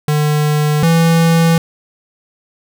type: tone pair in turn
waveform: square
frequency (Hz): 150 / 165.63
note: D3 / E3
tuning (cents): +37 / +9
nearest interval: major second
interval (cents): 172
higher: second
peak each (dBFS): -12 / -9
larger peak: second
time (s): 0.08-0.83 / 0.83-1.58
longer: neither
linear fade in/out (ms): 2
effects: none